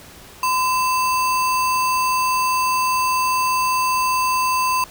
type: tone with sample-and-hold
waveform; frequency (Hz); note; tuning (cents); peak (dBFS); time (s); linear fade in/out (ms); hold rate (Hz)
sine; 1020; C6; -44; -16; 0.43-4.84; 2; 3675
effects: pink hiss -42 dBFS RMS until 4.9 s